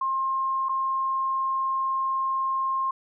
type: tone with dropouts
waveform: sine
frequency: 1064 Hz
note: C6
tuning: 29 cents sharp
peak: -23 dBFS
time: 0.01-2.91 s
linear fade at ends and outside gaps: 5 ms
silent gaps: 0.687-0.692 s
effects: none